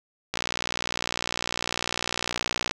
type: click train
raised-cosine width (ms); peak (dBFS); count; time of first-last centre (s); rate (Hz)
0.2; -9; 143; 0.34-2.711; 59.9
effects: none